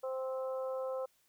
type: harmonic tone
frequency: 261.6 Hz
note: C4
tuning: in tune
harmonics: 2 / 3 / 4 / 5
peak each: -35 / -48 / -48 / -49 dBFS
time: 0.03-1.06 s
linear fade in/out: 10 ms
effects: white hiss -72 dBFS RMS until 1.28 s